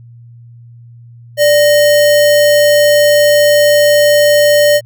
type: tone with sample-and-hold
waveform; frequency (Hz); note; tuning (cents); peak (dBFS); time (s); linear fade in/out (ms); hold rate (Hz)
sine; 587.3; D5; 0; -5; 1.37-4.81; 50; 2450
effects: added 118 Hz sine -34 dBFS peak until 4.85 s